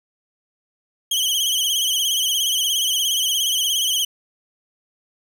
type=tone with vibrato; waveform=sawtooth; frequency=3114 Hz; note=G7; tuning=12 cents flat; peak=-15 dBFS; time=1.11-4.05 s; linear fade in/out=5 ms; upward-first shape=sine; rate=17 Hz; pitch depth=88 cents each way; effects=none